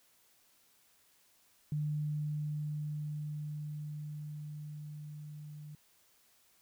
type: tone with level ramp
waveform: sine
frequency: 150 Hz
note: D3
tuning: 37 cents sharp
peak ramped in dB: -31 to -45 dBFS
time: 1.72-5.75 s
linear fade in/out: 2 ms
effects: white hiss -68 dBFS RMS until 6.61 s